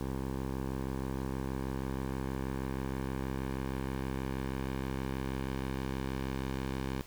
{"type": "tone with low-pass filter sweep", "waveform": "10% pulse", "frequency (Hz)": 66.3, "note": "C2", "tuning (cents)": 23, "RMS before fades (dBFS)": -36, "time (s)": [0.01, 7.01], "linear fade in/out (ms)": 0, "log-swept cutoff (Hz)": [1100, 4600], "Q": 0.72, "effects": ["pink hiss -54 dBFS RMS until 7.06 s"]}